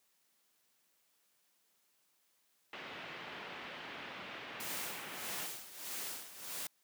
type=low-pass noise; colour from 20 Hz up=white; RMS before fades=-47 dBFS; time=2.73-5.46 s; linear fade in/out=2 ms; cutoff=3000 Hz; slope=24 dB/octave
type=noise with tremolo; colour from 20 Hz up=white; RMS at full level=-41 dBFS; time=4.6-6.67 s; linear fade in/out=2 ms; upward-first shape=sine; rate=1.6 Hz; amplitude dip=75%
effects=white hiss -75 dBFS RMS until 6.83 s + high-pass 150 Hz 12 dB/octave